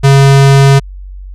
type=tone; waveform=square; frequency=137.7 Hz; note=C#3; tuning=11 cents flat; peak=-3 dBFS; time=0.03-0.8 s; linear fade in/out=20 ms; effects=added 47 Hz sine -24 dBFS peak until 1.34 s + low-pass 9000 Hz 12 dB/octave